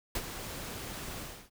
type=noise with ADSR envelope; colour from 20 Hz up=pink; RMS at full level=-32 dBFS; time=0.15-1.5 s; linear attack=4 ms; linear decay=53 ms; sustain=-9 dB; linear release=300 ms; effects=none